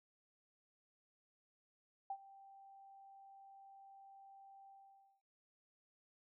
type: tone with ADSR envelope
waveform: sine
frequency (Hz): 784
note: G5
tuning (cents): 0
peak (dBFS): -38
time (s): 2.1-5.22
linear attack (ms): 4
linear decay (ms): 63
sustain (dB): -19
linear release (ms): 540
effects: none